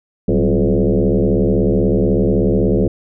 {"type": "tone with frequency modulation", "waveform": "sine", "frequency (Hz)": 120, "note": "B2", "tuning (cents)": -49, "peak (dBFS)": -11, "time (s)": [0.28, 2.88], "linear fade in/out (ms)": 5, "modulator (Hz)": 76.2, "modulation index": 5.2, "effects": []}